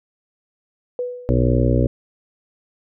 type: tone with exponential decay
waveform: sine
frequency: 493.4 Hz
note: B4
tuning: 2 cents flat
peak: -19 dBFS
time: 0.99-1.59 s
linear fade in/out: 1 ms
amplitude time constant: 130 ms
type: harmonic tone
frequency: 61.5 Hz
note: B1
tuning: 7 cents flat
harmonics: 1 / 2 / 4 / 5 / 6 / 7 / 8 / 9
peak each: -19 / -18 / -22 / -24 / -27 / -27 / -26 / -25 dBFS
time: 1.29-1.87 s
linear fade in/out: 0 ms
effects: none